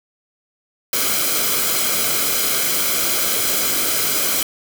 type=noise with comb filter; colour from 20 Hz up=white; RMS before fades=-19 dBFS; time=0.93-4.43 s; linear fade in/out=2 ms; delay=1.1 ms; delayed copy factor=-0.6; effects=none